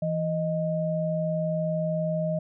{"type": "tone pair together", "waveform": "sine", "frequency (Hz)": [165.14, 622.3], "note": ["E3", "D#5"], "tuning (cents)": [3, 0], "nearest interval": "octave + major seventh", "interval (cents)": 2297, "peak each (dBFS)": -27, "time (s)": [0.02, 2.39], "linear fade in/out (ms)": 5, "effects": []}